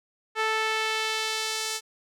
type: tone with band-pass filter sweep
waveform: sawtooth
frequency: 439.3 Hz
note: A4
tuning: 3 cents flat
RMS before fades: -28 dBFS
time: 0.35-1.81 s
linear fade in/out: 50 ms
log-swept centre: 1700 to 6300 Hz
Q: 0.97
effects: none